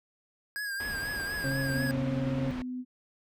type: tone with vibrato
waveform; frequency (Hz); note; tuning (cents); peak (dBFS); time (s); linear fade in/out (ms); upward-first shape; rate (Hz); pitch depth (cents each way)
square; 1636; G#6; -26; -33; 0.56-1.91; 0; triangle; 4.1; 66
type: low-pass noise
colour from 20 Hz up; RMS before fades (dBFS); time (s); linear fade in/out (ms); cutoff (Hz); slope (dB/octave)
pink; -41; 0.8-2.62; 2; 2700; 12
type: harmonic tone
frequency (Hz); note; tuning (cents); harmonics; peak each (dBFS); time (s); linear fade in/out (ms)
135.1; C#3; -44; 1 / 2 / 4; -31 / -34 / -37; 1.44-2.51; 0
type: tone with pitch glide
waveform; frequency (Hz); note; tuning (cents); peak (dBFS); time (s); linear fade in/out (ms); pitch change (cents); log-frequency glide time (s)
sine; 248.8 to 251.8; B3 to B3; +13 to +34; -33; 1.71-2.85; 50; +21; 2.12-2.52
effects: none